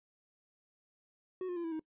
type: tone with pitch steps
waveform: triangle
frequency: 370 / 355.5 / 341.7 / 328.3 / 315.5 Hz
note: F#4 / F4 / F4 / E4 / D#4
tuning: 0 / +31 / -38 / -7 / +24 cents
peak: -33 dBFS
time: 1.41-1.795 s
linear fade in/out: 2 ms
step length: 77 ms
effects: noise-tail reverb RT60 0.1 s tail -22 dB re dry + resampled to 8000 Hz